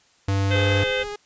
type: tone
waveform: square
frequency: 98.2 Hz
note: G2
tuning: 4 cents sharp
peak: -20 dBFS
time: 0.28-0.84 s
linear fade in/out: 5 ms
type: harmonic tone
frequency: 514 Hz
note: C5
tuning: 31 cents flat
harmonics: 1 / 3 / 4 / 5 / 6 / 7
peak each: -24 / -29 / -30 / -31 / -32 / -32 dBFS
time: 0.5-1.04 s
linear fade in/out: 20 ms
type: noise with tremolo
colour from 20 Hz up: brown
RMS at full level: -40 dBFS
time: 0.54-1.14 s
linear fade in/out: 0 ms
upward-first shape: sine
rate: 6.7 Hz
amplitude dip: 75%
type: tone with vibrato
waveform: sawtooth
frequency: 413.1 Hz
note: G#4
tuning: 9 cents flat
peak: -26 dBFS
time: 0.55-1.16 s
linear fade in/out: 5 ms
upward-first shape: square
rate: 14 Hz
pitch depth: 8 cents each way
effects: white hiss -59 dBFS RMS until 1.25 s + resampled to 16000 Hz